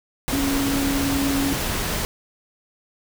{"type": "tone in noise", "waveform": "sine", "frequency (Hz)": 276.7, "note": "C#4", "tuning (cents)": -3, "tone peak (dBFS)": -21, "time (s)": [0.33, 1.53], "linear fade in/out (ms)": 0, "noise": "pink", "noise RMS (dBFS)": -25, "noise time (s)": [0.28, 2.05], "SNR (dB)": 1, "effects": []}